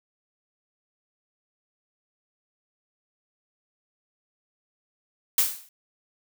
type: noise with exponential decay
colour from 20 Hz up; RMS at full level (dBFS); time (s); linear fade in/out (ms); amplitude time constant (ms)
blue; -17; 5.38-5.69; 2; 66
effects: none